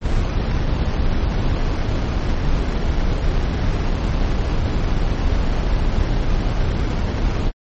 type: noise with sample-and-hold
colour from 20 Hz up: brown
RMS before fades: -18 dBFS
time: 0.01-7.52 s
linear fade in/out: 50 ms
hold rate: 3675 Hz
effects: low-pass 6000 Hz 12 dB/octave + MP3 32 kbps